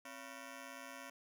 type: ring-modulated tone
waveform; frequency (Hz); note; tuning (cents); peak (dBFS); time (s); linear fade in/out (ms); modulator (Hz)
10% pulse; 415.3; G#4; 0; -37; 0.05-1.1; 5; 149
effects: none